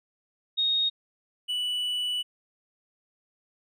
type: tone pair in turn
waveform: sine / triangle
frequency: 3729 / 2960 Hz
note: A#7 / F#7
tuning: 0 / 0 cents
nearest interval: major third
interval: 400 cents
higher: first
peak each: -22 / -25 dBFS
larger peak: first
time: 0.57-0.9 / 1.48-2.23 s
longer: second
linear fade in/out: 20 ms
effects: none

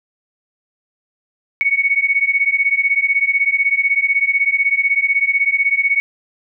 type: beating tone pair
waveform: sine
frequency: 2217 / 2233 Hz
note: C#7 / C#7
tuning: 0 / +12 cents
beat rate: 16 Hz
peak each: -16 dBFS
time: 1.61-6 s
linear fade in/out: 0 ms
effects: none

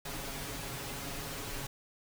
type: noise with comb filter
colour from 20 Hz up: pink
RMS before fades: -40 dBFS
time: 0.05-1.67 s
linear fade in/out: 5 ms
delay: 7.2 ms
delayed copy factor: +0.75
effects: none

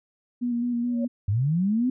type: tone with vibrato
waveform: sine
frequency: 240.2 Hz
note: B3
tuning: 48 cents flat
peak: -23 dBFS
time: 0.41-1.08 s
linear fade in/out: 20 ms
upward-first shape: square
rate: 4.7 Hz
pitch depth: 23 cents each way
type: tone with exponential growth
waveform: sine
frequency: 560 Hz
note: C#5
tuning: 18 cents sharp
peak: -28 dBFS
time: 0.84-1.05 s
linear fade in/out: 5 ms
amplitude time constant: 44 ms
type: linear sweep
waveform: sine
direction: up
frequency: 92.5 to 261.6 Hz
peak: -20 dBFS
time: 1.28-1.9 s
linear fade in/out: 5 ms
effects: none

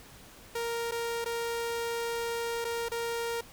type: tone with dropouts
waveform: sawtooth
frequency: 466.2 Hz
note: A#4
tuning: in tune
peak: -27 dBFS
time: 0.55-3.41 s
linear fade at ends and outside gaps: 5 ms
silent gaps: 0.912-0.919 / 1.245-1.258 / 2.645-2.649 / 2.886-2.916 s
effects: pink hiss -52 dBFS RMS until 3.52 s

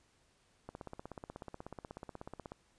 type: click train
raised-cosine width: 1 ms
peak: -30 dBFS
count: 31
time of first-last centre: 0.69-2.519 s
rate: 16.4 Hz
effects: pink hiss -71 dBFS RMS until 2.78 s + resampled to 22050 Hz

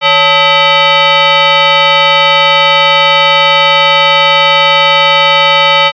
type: tone with frequency modulation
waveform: sine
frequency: 880 Hz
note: A5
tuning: in tune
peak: -4 dBFS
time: 0.01-5.92 s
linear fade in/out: 50 ms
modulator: 720 Hz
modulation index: 4
effects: resampled to 11025 Hz

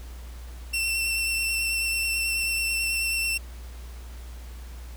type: tone with vibrato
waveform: sawtooth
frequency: 2698 Hz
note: E7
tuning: 40 cents sharp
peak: -21 dBFS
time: 0.73-3.38 s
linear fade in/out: 10 ms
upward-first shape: sine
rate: 9.2 Hz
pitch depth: 16 cents each way
effects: added 60 Hz sine -37 dBFS peak until 4.96 s + pink hiss -50 dBFS RMS until 4.96 s

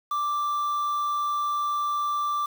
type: tone with quantisation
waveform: triangle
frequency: 1174.7 Hz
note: D6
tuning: in tune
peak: -22 dBFS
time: 0.11-2.46 s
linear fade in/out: 5 ms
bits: 7
effects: none

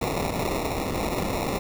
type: noise with sample-and-hold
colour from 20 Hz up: violet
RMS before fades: -27 dBFS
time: 0.01-1.59 s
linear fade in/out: 10 ms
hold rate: 1575 Hz
effects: none

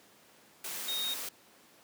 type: tone in noise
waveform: sine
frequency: 3729 Hz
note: A#7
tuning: in tune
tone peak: -32 dBFS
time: 0.88-1.14 s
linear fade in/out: 5 ms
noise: white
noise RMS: -39 dBFS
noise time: 0.64-1.29 s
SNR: +4 dB
effects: pink hiss -60 dBFS RMS until 1.83 s + high-pass 200 Hz 12 dB/octave

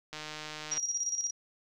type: click train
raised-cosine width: 0.2 ms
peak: -23 dBFS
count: 100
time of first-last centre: 0.13-0.777 s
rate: 153 Hz
type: tone with tremolo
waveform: sine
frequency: 5710 Hz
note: F8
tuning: 37 cents sharp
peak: -28 dBFS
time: 0.71-1.31 s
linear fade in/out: 10 ms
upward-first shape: square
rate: 17 Hz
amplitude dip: 60%
effects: none

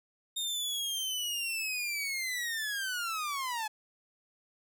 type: linear sweep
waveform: sawtooth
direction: down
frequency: 3686 to 842 Hz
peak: -29 dBFS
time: 0.36-3.68 s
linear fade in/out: 10 ms
effects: none

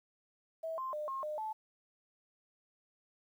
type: tone with pitch steps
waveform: sine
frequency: 649 / 1050 / 603 / 1072 / 607 / 870 Hz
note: E5 / C6 / D5 / C6 / D#5 / A5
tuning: -27 / +6 / +46 / +42 / -43 / -20 cents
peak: -36 dBFS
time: 0.63-1.53 s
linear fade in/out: 10 ms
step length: 150 ms
effects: 11-bit

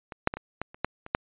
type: clicks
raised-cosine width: 0.5 ms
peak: -23 / -6 / -17 / -21 / -15 / -30 / -10 / -25 / -7 dBFS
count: 9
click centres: 0.122 / 0.274 / 0.339 / 0.37 / 0.616 / 0.745 / 0.846 / 1.064 / 1.149 s
effects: resampled to 8000 Hz

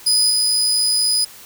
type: tone with level steps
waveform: 30% pulse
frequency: 4978 Hz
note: D#8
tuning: in tune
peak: -10 / -12 dBFS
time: 0.06-1.25 s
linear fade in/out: 10 ms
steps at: 0.3 s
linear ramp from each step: 2 ms
effects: white hiss -41 dBFS RMS until 1.45 s

